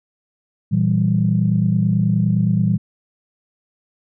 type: chord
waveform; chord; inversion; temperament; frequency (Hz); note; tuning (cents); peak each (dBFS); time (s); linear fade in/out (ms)
sine; E diminished; second; equal with one note detuned; 116.54 / 164.81 / 194.31; Bb2 / E3 / G3; 0 / 0 / -15; -18; 0.71-2.78; 20
effects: tanh soft clip ceiling -4 dBFS